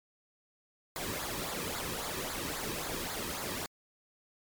pink noise with flanger, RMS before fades -37 dBFS, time 0.96-3.66 s, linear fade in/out 0 ms, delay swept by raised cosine 0.34 to 1.44 ms, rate 3.7 Hz, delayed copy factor -0.65, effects MP3 96 kbps

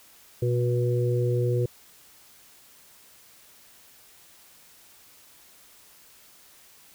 harmonic tone, 121.7 Hz, B2, 25 cents flat, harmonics 1 / 3 / 4, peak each -23 / -28 / -29 dBFS, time 0.42-1.66 s, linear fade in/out 5 ms, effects white hiss -54 dBFS RMS until 6.94 s

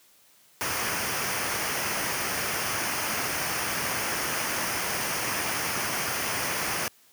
pink noise with comb filter, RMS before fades -29 dBFS, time 0.61-6.88 s, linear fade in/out 0 ms, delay 0.26 ms, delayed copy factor -0.6, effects white hiss -59 dBFS RMS until 7.12 s + high-pass 100 Hz 12 dB/octave

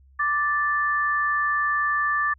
sine tone pair together, 1174.7 / 1760 Hz, D6 / A6, 0 / 0 cents, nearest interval perfect fifth, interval 700 cents, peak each -23 dBFS, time 0.19-2.34 s, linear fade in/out 10 ms, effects added 67 Hz sine -51 dBFS peak until 2.38 s

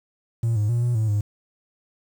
triangle tone with pitch steps, 115.3 / 104.9 / 118.9 / 121.1 / 109.8 / 103.6 Hz, A#2 / G#2 / A#2 / B2 / A2 / G#2, -19 / +18 / +35 / -34 / -3 / -4 cents, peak -16 dBFS, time 0.43-1.21 s, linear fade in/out 5 ms, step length 130 ms, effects tanh soft clip ceiling -13 dBFS + 8-bit

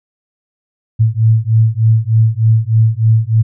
sine beating tone pair, 110 / 113.3 Hz, A2 / A#2, 0 / -49 cents, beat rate 3.3 Hz, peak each -11 / -11 dBFS, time 0.99-3.43 s, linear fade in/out 20 ms, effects none

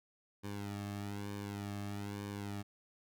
sawtooth tone with flanger, 101.4 Hz, G#2, 41 cents flat, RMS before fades -42 dBFS, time 0.43-2.63 s, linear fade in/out 20 ms, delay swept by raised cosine 1.5 to 2.07 ms, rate 1.1 Hz, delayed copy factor -0.9, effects none

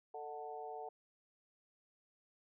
harmonic tone with a mistuned harmonic, 147.8 Hz, D3, 11 cents sharp, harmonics 3 / 4 / 5 / 6, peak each -48 / -54 / -46 / -52 dBFS, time 0.14-0.89 s, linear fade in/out 5 ms, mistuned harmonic 4, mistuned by +47 cents, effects none

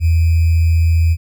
sine tone with sample-and-hold, 82.41 Hz, E2, in tune, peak -9 dBFS, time 0-1.17 s, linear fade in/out 50 ms, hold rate 2450 Hz, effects none

